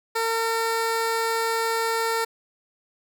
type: tone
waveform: 15% pulse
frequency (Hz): 454.3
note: A#4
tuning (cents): -45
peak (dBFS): -16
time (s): 0.15-2.25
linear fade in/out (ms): 10
effects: none